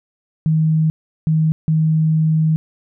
sine tone bursts at uneven times, 157.9 Hz, D#3, 26 cents sharp, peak -12 dBFS, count 3, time 0.46-0.9 / 1.27-1.52 / 1.68-2.56 s, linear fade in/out 0 ms, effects none

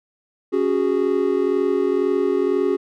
triangle chord, C# suspended fourth, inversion none, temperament equal with one note detuned, 277.2 / 370 / 412 Hz, C#4 / F#4 / G#4, 0 / 0 / -14 cents, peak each -22 / -18 / -19 dBFS, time 0.52-2.77 s, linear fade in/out 20 ms, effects none

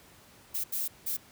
violet noise bursts at uneven times, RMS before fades -32 dBFS, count 3, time 0.54-0.64 / 0.72-0.88 / 1.06-1.17 s, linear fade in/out 10 ms, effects pink hiss -56 dBFS RMS until 1.31 s + high-pass 60 Hz 12 dB/octave

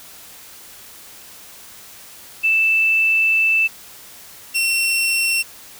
sine / sawtooth tone pair in turn, 2645 / 2715 Hz, E7 / F7, +5 / -50 cents, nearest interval unison, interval 45 cents, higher second, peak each -13 dBFS, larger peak neither, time 2.43-3.68 / 4.54-5.43 s, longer first, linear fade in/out 20 ms, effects white hiss -41 dBFS RMS until 5.79 s

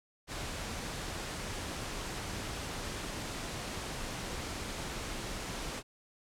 pink noise, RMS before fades -39 dBFS, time 0.27-5.83 s, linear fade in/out 50 ms, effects low-pass 9000 Hz 12 dB/octave

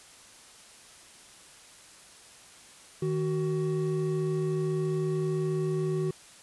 triangle tone pair together, 156.1 / 374.5 Hz, D#3 / F#4, +6 / +21 cents, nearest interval octave + minor third, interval 1515 cents, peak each -27 dBFS, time 3.02-6.11 s, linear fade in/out 5 ms, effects white hiss -52 dBFS RMS until 6.42 s + resampled to 24000 Hz

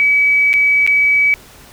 sine tone with dropouts, 2282 Hz, C#7, 50 cents sharp, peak -9 dBFS, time 0-1.34 s, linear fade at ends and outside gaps 0 ms, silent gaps 0.531-0.538 / 0.865-0.875 s, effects pink hiss -41 dBFS RMS until 1.72 s

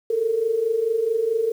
sine tone pair together, 431.8 / 456.4 Hz, A4 / A#4, -33 / -37 cents, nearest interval minor second, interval 96 cents, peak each -25 / -20 dBFS, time 0.1-1.52 s, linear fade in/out 5 ms, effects 8-bit

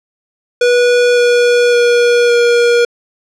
square tone with pitch steps, 487.3 / 483.7 / 480 / 476.4 Hz, B4 / B4 / B4 / A#4, -23 / -36 / -49 / +38 cents, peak -8 dBFS, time 0.61-2.85 s, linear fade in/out 5 ms, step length 560 ms, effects low-pass 6000 Hz 12 dB/octave

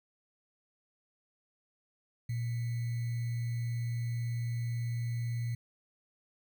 sine tone with sample-and-hold, 118.1 Hz, A#2, 23 cents sharp, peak -31 dBFS, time 2.29-5.55 s, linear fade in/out 5 ms, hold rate 2100 Hz, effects none

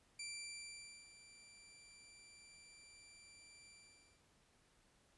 15% pulse tone with ADSR envelope, 2349 Hz, D7, in tune, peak -38 dBFS, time 0.19-4.24 s, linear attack 6 ms, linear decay 870 ms, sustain -15 dB, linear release 530 ms, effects pink hiss -73 dBFS RMS until 5.17 s + resampled to 24000 Hz

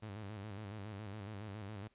sawtooth tone with vibrato, 103.3 Hz, G#2, 9 cents flat, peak -40 dBFS, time 0.02-1.88 s, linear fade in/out 10 ms, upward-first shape square, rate 7.2 Hz, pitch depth 85 cents each way, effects pink hiss -75 dBFS RMS until 1.94 s + resampled to 8000 Hz

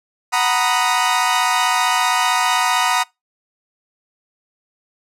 sawtooth chord, B major seventh, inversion second, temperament equal, 740 / 932.3 / 987.8 / 1244.5 Hz, F#5 / A#5 / B5 / D#6, 0 / 0 / 0 / 0 cents, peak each -17 dBFS, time 0.32-3.04 s, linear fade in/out 20 ms, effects noise-tail reverb RT60 0.2 s tail -24 dB re dry + low-pass 11000 Hz 12 dB/octave

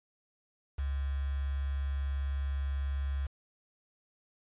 sine tone with quantisation, 69.3 Hz, C#2, in tune, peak -30 dBFS, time 0.78-3.27 s, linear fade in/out 10 ms, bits 8, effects resampled to 8000 Hz

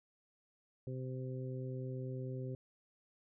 harmonic tone, 129.2 Hz, C3, 21 cents flat, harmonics 1 / 2 / 3 / 4, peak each -40 / -48 / -47 / -50 dBFS, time 0.87-2.55 s, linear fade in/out 2 ms, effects none

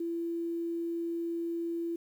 sine tone with quantisation, 337.1 Hz, E4, 39 cents sharp, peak -31 dBFS, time 0-1.96 s, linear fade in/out 5 ms, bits 10, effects none

